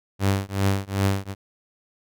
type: tone with tremolo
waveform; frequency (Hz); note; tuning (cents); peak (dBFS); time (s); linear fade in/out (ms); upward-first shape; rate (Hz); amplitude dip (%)
sawtooth; 98; G2; 0; -13; 0.19-1.35; 50; triangle; 2.6; 100
effects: none